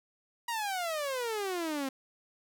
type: exponential sweep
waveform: sawtooth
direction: down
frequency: 963 to 261.6 Hz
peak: -28 dBFS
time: 0.48-1.89 s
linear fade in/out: 5 ms
effects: none